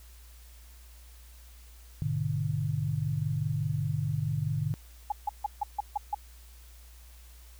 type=chord; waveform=sine; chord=G# diminished; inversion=none; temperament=just; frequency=103.83 / 124.59 / 149.51 Hz; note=G#2 / B2 / D3; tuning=0 / +16 / +31 cents; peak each=-33 / -33 / -30 dBFS; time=2.02-4.74 s; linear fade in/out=0 ms
type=tone bursts; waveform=sine; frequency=830.6 Hz; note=G#5; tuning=in tune; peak=-25 dBFS; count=7; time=5.1-6.147 s; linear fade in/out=5 ms; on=21 ms; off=150 ms
effects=added 59 Hz sine -49 dBFS peak until 7.59 s + white hiss -58 dBFS RMS until 7.59 s